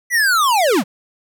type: linear sweep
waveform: square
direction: down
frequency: 2004 to 149.3 Hz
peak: -13 dBFS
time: 0.1-0.84 s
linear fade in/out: 50 ms
effects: none